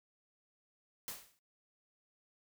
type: noise with exponential decay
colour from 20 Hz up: white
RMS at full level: -40 dBFS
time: 1.08-1.39 s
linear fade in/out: 0 ms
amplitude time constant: 66 ms
effects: noise-tail reverb RT60 0.1 s tail -18 dB re dry